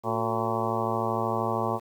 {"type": "harmonic tone with a mistuned harmonic", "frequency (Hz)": 113, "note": "A2", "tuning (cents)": 47, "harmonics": [1, 2, 3, 4, 5, 6, 7, 8, 9, 10], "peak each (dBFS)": [-34, -34, -34, -34, -34, -34, -34, -34, -34, -34], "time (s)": [0.03, 1.8], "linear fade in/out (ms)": 50, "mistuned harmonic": 3, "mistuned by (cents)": 100, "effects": ["9-bit"]}